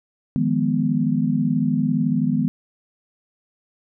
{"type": "chord", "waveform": "sine", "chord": "F half-diminished seventh", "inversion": "third", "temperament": "equal with one note detuned", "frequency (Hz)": [155.56, 173.71, 207.7, 246.9], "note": ["Eb3", "F3", "Ab3", "Cb4"], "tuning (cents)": [0, -9, 0, 0], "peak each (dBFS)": [-23, -26, -23, -21], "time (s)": [0.36, 2.48], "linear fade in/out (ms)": 0, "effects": []}